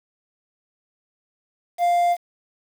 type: tone with quantisation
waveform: triangle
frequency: 698.5 Hz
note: F5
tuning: in tune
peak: -14 dBFS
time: 1.78-2.17 s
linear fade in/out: 50 ms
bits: 7
effects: none